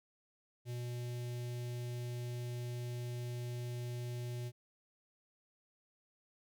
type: tone with notch filter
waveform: square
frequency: 121.6 Hz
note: B2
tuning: 26 cents flat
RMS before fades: -41 dBFS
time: 0.65-4.52 s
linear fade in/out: 50 ms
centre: 1200 Hz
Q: 0.73
effects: none